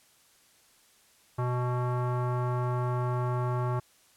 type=tone with low-pass filter; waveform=square; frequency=123.9 Hz; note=B2; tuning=6 cents sharp; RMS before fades=-29 dBFS; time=1.38-3.8 s; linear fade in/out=10 ms; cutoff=1100 Hz; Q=2.8; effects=white hiss -62 dBFS RMS until 4.16 s + low-pass 12000 Hz 12 dB/octave